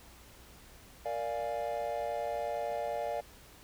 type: chord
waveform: triangle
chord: Bb dominant seventh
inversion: none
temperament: equal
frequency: 466.2 / 587.3 / 698.5 / 830.6 Hz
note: Bb4 / D5 / F5 / Ab5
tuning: 0 / 0 / 0 / 0 cents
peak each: -39 / -34 / -35 / -40 dBFS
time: 1.05-3.21 s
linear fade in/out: 10 ms
effects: added 60 Hz sine -59 dBFS peak until 3.63 s + pink hiss -56 dBFS RMS until 3.63 s